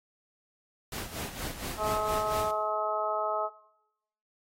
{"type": "noise with tremolo", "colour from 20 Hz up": "pink", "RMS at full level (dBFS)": -36, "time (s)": [0.92, 2.51], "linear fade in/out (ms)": 2, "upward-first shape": "sine", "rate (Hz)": 4.3, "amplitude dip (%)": 65}
{"type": "harmonic tone", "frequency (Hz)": 213.4, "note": "G#3", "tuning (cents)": 47, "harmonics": [2, 3, 4, 5, 6], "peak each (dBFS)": [-38, -32, -34, -37, -33], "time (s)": [1.77, 3.5], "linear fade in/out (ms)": 50}
{"effects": ["noise-tail reverb RT60 0.8 s tail -17 dB re dry", "AAC 48 kbps"]}